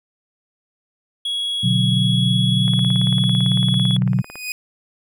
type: tone with pitch glide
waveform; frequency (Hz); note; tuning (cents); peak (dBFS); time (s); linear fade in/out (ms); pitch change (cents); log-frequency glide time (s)
triangle; 3335 to 3370; G#7 to G#7; +7 to +25; -19; 1.25-3.97; 5; +18; 1.6-3
type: chord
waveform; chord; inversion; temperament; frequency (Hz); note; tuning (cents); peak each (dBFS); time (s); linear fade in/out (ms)
sine; B minor; none; equal; 123.47 / 146.83 / 185; B2 / D3 / F#3; 0 / 0 / 0; -18 / -22 / -19; 1.63-4.22; 10
type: click train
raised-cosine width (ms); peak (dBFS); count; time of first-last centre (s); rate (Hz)
0.5; -19; 31; 2.68-4.356; 17.9
type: tone with exponential growth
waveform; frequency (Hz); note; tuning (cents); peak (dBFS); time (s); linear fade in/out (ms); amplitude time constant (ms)
sawtooth; 2489; D#7; 0; -18; 4.06-4.52; 1; 100
effects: none